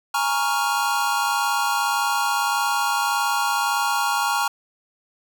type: chord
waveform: square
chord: Bb minor seventh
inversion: third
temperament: equal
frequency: 830.6 / 932.3 / 1108.7 / 1396.9 Hz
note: Ab5 / Bb5 / Db6 / F6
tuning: 0 / 0 / 0 / 0 cents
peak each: -26 / -26 / -27 / -26 dBFS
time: 0.14-4.48 s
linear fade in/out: 5 ms
effects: none